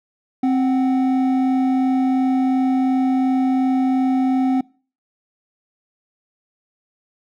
triangle tone pair together, 262.6 / 745 Hz, C4 / F#5, +6 / +12 cents, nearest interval octave + tritone, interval 1806 cents, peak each -13 / -24 dBFS, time 0.43-4.61 s, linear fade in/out 5 ms, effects noise-tail reverb RT60 0.4 s tail -24 dB re dry

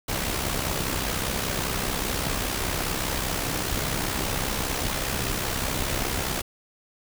pink noise with amplitude modulation, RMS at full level -25 dBFS, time 0.08-6.42 s, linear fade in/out 10 ms, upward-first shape sine, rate 65 Hz, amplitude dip 55%, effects none

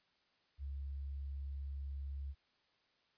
sine tone, 69.3 Hz, C#2, in tune, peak -40 dBFS, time 0.58-2.35 s, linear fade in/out 50 ms, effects white hiss -75 dBFS RMS until 3.17 s + resampled to 11025 Hz

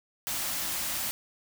white band-stop noise, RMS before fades -32 dBFS, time 0.27-1.11 s, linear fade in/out 0 ms, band 370 to 520 Hz, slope 96 dB/octave, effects none

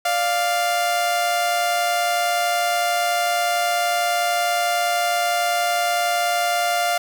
sawtooth tone pair together, 587.7 / 698.5 Hz, D5 / F5, +1 / 0 cents, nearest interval minor third, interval 299 cents, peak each -24 / -15 dBFS, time 0.05-6.98 s, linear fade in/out 5 ms, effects 8-bit

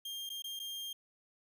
40% pulse tone with dropouts, 3203 Hz, G7, 37 cents sharp, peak -39 dBFS, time 0.05-0.93 s, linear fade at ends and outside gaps 5 ms, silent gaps 0.293-0.3 / 0.422-0.441 / 0.593-0.598 s, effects none

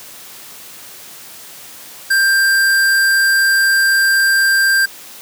square tone, 1583 Hz, G6, 17 cents sharp, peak -11 dBFS, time 2.1-4.86 s, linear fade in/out 10 ms, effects white hiss -36 dBFS RMS until 5.21 s + high-pass 100 Hz 12 dB/octave

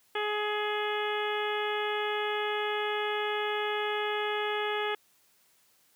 harmonic tone, 420 Hz, G#4, 19 cents sharp, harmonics 1 / 2 / 3 / 4 / 5 / 6 / 7 / 8, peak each -32 / -35 / -37 / -37 / -39 / -42 / -41 / -41 dBFS, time 0.15-4.95 s, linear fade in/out 5 ms, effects white hiss -66 dBFS RMS until 5.95 s + high-pass 80 Hz 12 dB/octave

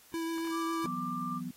square tone with vibrato, 329.6 Hz, E4, in tune, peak -33 dBFS, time 0.14-0.86 s, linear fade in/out 0 ms, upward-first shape triangle, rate 7.3 Hz, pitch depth 13 cents each way
sine tone with pitch glide, 1174.7 to 1187.7 Hz, D6 to D6, 0 to +19 cents, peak -35 dBFS, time 0.5-1.41 s, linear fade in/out 50 ms, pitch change +19 cents, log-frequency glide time 0.91-1.01 s
sine chord, E suspended second, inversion none, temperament just, 164.81 / 185.42 / 247.2 Hz, E3 / F#3 / B3, 0 / +4 / +2 cents, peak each -42 / -40 / -38 dBFS, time 0.84-1.51 s, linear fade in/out 5 ms
effects white hiss -59 dBFS RMS until 1.56 s + AAC 48 kbps

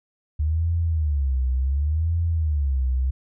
sine tone with vibrato, 73.42 Hz, D2, in tune, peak -19 dBFS, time 0.39-3.11 s, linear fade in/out 10 ms, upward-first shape sine, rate 0.69 Hz, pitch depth 240 cents each way, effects none

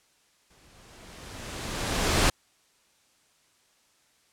pink noise with exponential growth, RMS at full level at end -20 dBFS, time 0.5-2.3 s, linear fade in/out 5 ms, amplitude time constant 390 ms, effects white hiss -65 dBFS RMS until 4.32 s + low-pass 9000 Hz 12 dB/octave

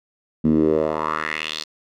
10% pulse tone with band-pass filter sweep, 77.78 Hz, D#2, in tune, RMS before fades -21 dBFS, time 0.44-1.64 s, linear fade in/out 10 ms, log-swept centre 210 to 4600 Hz, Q 3.3, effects none

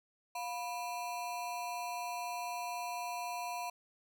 square ring-modulated tone, 845 Hz, G#5, 30 cents sharp, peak -35 dBFS, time 0.35-3.7 s, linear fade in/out 5 ms, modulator 138 Hz, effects none

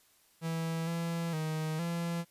45% pulse tone with pitch steps, 163.9 / 167.9 / 156.8 / 169.7 Hz, E3 / E3 / D#3 / F3, -10 / +32 / +14 / -49 cents, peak -32 dBFS, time 0.41-2.25 s, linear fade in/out 50 ms, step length 460 ms, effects white hiss -66 dBFS RMS until 2.3 s + resampled to 32000 Hz

